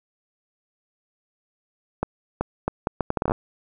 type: accelerating click train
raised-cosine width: 1 ms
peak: -8 dBFS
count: 13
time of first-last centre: 2.03-3.319 s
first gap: 380 ms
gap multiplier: 0.71
effects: none